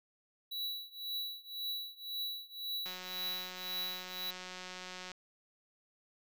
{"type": "tone with tremolo", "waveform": "square", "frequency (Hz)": 3928, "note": "B7", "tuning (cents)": -10, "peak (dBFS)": -35, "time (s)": [0.51, 4.31], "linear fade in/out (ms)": 10, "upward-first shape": "triangle", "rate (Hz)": 1.9, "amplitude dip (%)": 95}
{"type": "click train", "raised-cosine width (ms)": 0.2, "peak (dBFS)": -28, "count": 414, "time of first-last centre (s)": [2.86, 5.117], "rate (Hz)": 183}
{"effects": []}